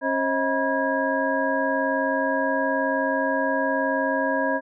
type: tone cluster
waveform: sine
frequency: 272.6 / 534 / 633 / 968 / 1643 Hz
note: C#4 / C5 / D#5 / B5 / G#6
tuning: -29 / +35 / +30 / -35 / -19 cents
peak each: -27 dBFS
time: 0.01-4.61 s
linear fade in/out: 50 ms
effects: none